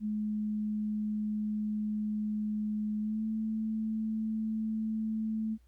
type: tone with pitch glide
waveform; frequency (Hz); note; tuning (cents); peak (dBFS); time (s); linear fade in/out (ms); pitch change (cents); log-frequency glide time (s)
sine; 212.3 to 219.2; G#3 to A3; +38 to -6; -30; 0-5.58; 50; +56; 3-3.24
effects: added 60 Hz sine -59 dBFS peak until 5.67 s + pink hiss -75 dBFS RMS until 5.67 s